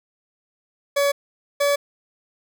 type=tone pair in turn; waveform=40% pulse; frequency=566 / 570.6 Hz; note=C#5 / C#5; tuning=+36 / +50 cents; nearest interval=unison; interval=14 cents; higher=second; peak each=-16 dBFS; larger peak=neither; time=0.96-1.12 / 1.6-1.76 s; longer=neither; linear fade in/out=10 ms; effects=none